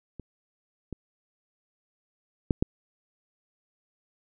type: clicks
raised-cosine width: 3 ms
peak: -26 / -22 / -9 / -9 dBFS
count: 4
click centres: 0.197 / 0.927 / 2.508 / 2.625 s
effects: none